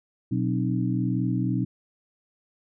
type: harmonic tone with a mistuned harmonic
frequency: 61.74 Hz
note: B1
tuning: in tune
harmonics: 2 / 3 / 4 / 5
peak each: -26 / -28 / -29 / -30 dBFS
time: 0.31-1.65 s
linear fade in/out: 10 ms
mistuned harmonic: 4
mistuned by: +120 cents
effects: none